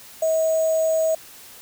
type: tone with sample-and-hold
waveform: sine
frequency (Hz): 640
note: D#5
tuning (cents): +49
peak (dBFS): -17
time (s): 0.22-1.15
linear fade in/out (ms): 5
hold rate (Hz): 7350
effects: white hiss -44 dBFS RMS until 1.61 s